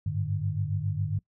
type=tone cluster; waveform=sine; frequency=97.2 / 104.5 / 149.4 Hz; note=G2 / G#2 / D3; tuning=-14 / +11 / +30 cents; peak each=-31 dBFS; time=0.06-1.19 s; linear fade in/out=5 ms; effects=noise-tail reverb RT60 0.1 s tail -21 dB re dry